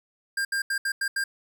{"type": "tone bursts at uneven times", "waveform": "square", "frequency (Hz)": 1600, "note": "G6", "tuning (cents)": 35, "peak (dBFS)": -25, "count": 6, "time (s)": [[0.37, 0.45], [0.52, 0.62], [0.7, 0.78], [0.85, 0.92], [1.01, 1.08], [1.16, 1.24]], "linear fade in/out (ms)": 5, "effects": []}